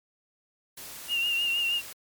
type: noise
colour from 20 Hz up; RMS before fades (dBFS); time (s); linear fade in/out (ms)
white; -42; 0.77-1.93; 5
type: tone with vibrato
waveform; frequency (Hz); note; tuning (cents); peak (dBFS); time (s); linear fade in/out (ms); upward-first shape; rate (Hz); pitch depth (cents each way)
sine; 2794; F7; 0; -24; 1.08-1.82; 50; triangle; 6.4; 49
effects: MP3 96 kbps